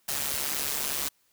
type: noise with amplitude modulation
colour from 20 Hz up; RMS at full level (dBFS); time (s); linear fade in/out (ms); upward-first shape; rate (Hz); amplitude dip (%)
white; -27; 0.08-1.09; 10; sine; 142; 75
effects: white hiss -68 dBFS RMS until 1.32 s